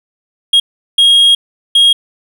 triangle tone bursts at uneven times, 3268 Hz, G#7, 29 cents flat, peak -3 dBFS, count 3, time 0.53-0.6 / 0.98-1.35 / 1.75-1.93 s, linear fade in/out 5 ms, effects none

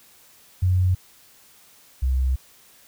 sine tone pair in turn, 91.7 / 64.84 Hz, F#2 / C2, -15 / -15 cents, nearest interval tritone, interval 600 cents, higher first, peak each -16 / -18 dBFS, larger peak first, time 0.62-0.95 / 2.02-2.36 s, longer second, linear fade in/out 10 ms, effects white hiss -53 dBFS RMS until 2.87 s

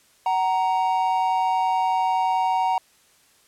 triangle tone pair together, 751.6 / 932.3 Hz, F#5 / A#5, +27 / 0 cents, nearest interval major third, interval 373 cents, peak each -20 dBFS, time 0.26-2.78 s, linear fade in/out 2 ms, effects white hiss -58 dBFS RMS until 3.47 s + low-pass 11000 Hz 12 dB/octave

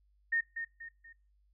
sine tone with echo, 1838 Hz, A#6, 25 cents flat, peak -27 dBFS, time 0.32-0.41 s, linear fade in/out 10 ms, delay 240 ms, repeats 3, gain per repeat -8 dB, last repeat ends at 1.13 s, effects noise-tail reverb RT60 0.3 s tail -22 dB re dry + added 50 Hz sine -66 dBFS peak until 1.53 s

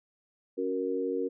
sine chord, F# major, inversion second, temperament equal, 277.2 / 370 / 466.2 Hz, C#4 / F#4 / A#4, 0 / 0 / 0 cents, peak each -34 / -33 / -31 dBFS, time 0.57-1.29 s, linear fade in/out 20 ms, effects none

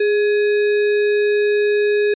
sine tone with sample-and-hold, 415.3 Hz, G#4, in tune, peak -13 dBFS, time 0-2.14 s, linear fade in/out 5 ms, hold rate 2100 Hz, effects resampled to 8000 Hz

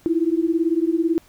sine beating tone pair, 321.7 / 339.7 Hz, E4 / F4, -42 / -48 cents, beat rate 18 Hz, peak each -20 dBFS, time 0.06-1.18 s, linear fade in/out 0 ms, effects pink hiss -54 dBFS RMS until 1.28 s

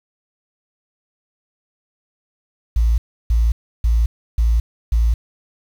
sine tone bursts, 56.7 Hz, A#1, 47 cents flat, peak -11 dBFS, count 5, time 2.76-5.14 s, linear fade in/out 5 ms, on 220 ms, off 320 ms, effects tanh soft clip ceiling -8 dBFS + 7-bit

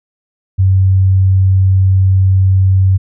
sine tone, 95 Hz, F#2, 46 cents sharp, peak -6 dBFS, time 0.58-2.98 s, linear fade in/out 20 ms, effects none

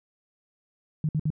sine tone bursts, 153.7 Hz, D#3, 21 cents flat, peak -22 dBFS, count 3, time 1.04-1.303 s, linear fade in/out 2 ms, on 49 ms, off 58 ms, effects none

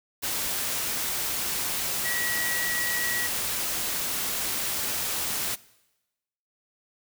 sine tone in noise, 1927 Hz, B6, 43 cents flat, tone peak -28 dBFS, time 2.04-3.28 s, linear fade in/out 20 ms, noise white, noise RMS -29 dBFS, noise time 0.22-5.56 s, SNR -2 dB, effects noise-tail reverb RT60 1.0 s tail -21 dB re dry

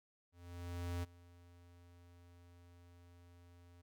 square tone with ADSR envelope, 87.31 Hz, F2, in tune, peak -38 dBFS, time 0.32-3.82 s, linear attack 710 ms, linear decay 23 ms, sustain -22 dB, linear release 13 ms, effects none

